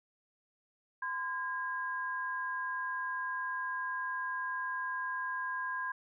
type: tone pair together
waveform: sine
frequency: 1024.3 / 1626 Hz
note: C6 / G#6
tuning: -37 / -37 cents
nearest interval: minor sixth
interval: 800 cents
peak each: -37 / -36 dBFS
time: 1.02-5.92 s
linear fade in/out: 5 ms
effects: none